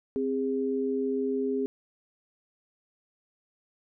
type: tone pair together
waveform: sine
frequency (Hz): 262.5 / 409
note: C4 / G#4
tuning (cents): +6 / -26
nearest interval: minor sixth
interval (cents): 768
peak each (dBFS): -29 / -28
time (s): 0.16-1.66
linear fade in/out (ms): 0
effects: none

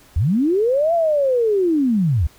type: linear two-way sweep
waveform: sine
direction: up then down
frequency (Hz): 64.8 to 690 to 64.8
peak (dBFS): -14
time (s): 0.16-2.27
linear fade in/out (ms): 5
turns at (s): 0.94
effects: pink hiss -50 dBFS RMS until 2.38 s

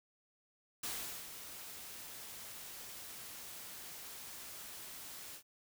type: noise with ADSR envelope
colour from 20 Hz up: white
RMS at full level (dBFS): -40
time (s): 0.83-5.43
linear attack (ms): 6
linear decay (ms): 410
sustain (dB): -9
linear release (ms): 83
effects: none

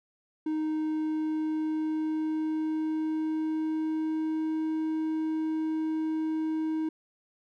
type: tone with pitch glide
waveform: triangle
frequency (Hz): 311.1 to 315.6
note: D#4 to D#4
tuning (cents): 0 to +25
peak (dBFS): -25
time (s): 0.46-6.89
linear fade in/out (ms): 5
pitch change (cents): +25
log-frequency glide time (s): 0.84-4.65
effects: none

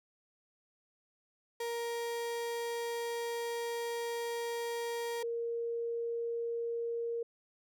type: tone pair in turn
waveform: 35% pulse / sine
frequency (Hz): 468.7 / 466.5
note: A#4 / A#4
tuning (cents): +9 / +1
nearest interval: unison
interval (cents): 8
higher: first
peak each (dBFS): -33 / -33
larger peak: neither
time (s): 1.6-5.23 / 5.23-7.23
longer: first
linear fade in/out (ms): 5
effects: none

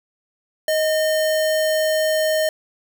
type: tone with sample-and-hold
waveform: sine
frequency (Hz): 626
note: D#5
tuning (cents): +10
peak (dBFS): -16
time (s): 0.68-2.49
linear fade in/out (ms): 2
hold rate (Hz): 2450
effects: none

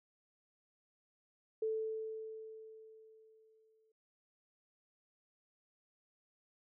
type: tone with exponential decay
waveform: sine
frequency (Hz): 440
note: A4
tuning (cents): 0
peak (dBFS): -32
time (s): 1.62-3.92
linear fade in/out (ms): 5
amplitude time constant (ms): 500
effects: none

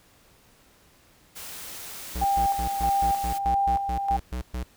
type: noise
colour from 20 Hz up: white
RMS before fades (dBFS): -39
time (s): 1.35-3.39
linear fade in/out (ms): 20
type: tone bursts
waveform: square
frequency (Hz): 62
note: B1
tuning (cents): +7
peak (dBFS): -29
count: 12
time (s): 2.15-4.634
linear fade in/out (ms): 5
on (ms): 97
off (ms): 120
type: tone with tremolo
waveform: sine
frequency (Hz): 794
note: G5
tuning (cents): +22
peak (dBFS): -20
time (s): 2.21-4.17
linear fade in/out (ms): 10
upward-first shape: square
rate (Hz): 1.6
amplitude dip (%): 50
effects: pink hiss -58 dBFS RMS until 4.76 s

